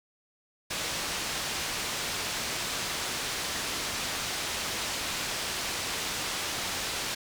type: low-pass noise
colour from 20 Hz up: white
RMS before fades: -33 dBFS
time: 0.7-7.15 s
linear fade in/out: 10 ms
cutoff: 5900 Hz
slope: 12 dB/octave
effects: none